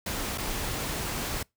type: noise with dropouts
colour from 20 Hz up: pink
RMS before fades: -32 dBFS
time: 0.06-1.43 s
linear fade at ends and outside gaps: 5 ms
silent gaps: 0.377-0.381 s
effects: noise-tail reverb RT60 0.2 s tail -26 dB re dry